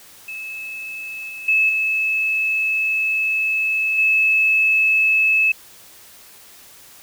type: tone with level steps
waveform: sine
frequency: 2600 Hz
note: E7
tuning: 24 cents flat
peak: -28 / -30 / -13 / -17 / -13 dBFS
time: 0.28-5.52 s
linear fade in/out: 5 ms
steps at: 1.29 / 1.48 / 1.69 / 3.98 s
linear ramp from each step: 5 ms
effects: white hiss -45 dBFS RMS until 7.02 s